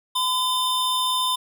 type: tone pair together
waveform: square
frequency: 1016 / 3607 Hz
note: B5 / A7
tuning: +49 / +42 cents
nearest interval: octave + minor seventh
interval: 2193 cents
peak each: -24 dBFS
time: 0.15-1.36 s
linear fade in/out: 10 ms
effects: none